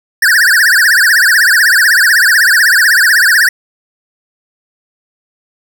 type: tone with vibrato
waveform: square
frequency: 1661.2 Hz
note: G#6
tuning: in tune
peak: -6 dBFS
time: 0.22-3.49 s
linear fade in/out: 5 ms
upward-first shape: triangle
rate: 16 Hz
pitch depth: 260 cents each way
effects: none